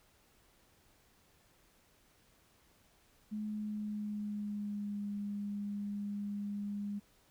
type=tone with pitch glide; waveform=sine; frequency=212.2 to 203.9 Hz; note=G#3 to G#3; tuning=+38 to -32 cents; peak=-36 dBFS; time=3.31-7 s; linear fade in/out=20 ms; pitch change=-70 cents; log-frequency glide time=3.48-5.07 s; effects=pink hiss -68 dBFS RMS until 7.3 s